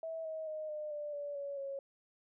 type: tone with pitch steps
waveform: sine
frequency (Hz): 650 / 634.8 / 619.9 / 605.4 / 591.3 / 577.4 / 563.9 / 550.7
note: E5 / D#5 / D#5 / D#5 / D5 / D5 / C#5 / C#5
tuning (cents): -24 / +35 / -7 / -48 / +12 / -30 / +30 / -11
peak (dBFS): -38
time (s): 0.03-1.79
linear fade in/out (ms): 2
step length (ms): 220
effects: none